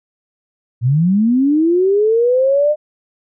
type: linear sweep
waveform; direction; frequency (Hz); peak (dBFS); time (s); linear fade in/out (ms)
sine; up; 112.6 to 611; -10; 0.81-2.76; 50
effects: none